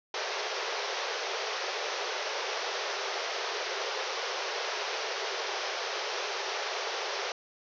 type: band-pass noise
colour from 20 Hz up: pink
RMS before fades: -34 dBFS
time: 0.14-7.32 s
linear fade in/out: 2 ms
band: 380 to 6100 Hz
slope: 96 dB/octave
effects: none